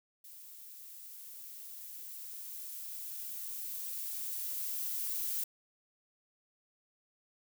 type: noise with level ramp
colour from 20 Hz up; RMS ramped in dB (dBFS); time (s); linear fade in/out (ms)
violet; -52 to -35; 0.24-5.44; 5
effects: none